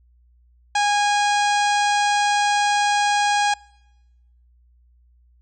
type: harmonic tone with a mistuned harmonic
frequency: 822 Hz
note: G#5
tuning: 18 cents flat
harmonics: 1 / 2 / 3 / 4 / 5 / 6 / 7 / 8 / 9 / 10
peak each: -18 / -24 / -28 / -30 / -32 / -34 / -35 / -36 / -37 / -38 dBFS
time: 0.75-3.54 s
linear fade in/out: 5 ms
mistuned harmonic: 7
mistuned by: +18 cents
effects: noise-tail reverb RT60 1.0 s tail -26 dB re dry + added 60 Hz sine -53 dBFS peak until 5.41 s